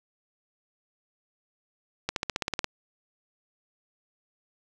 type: accelerating click train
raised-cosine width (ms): 0.2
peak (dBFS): -10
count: 10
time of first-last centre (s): 2.09-2.643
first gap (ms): 72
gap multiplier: 0.96
effects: none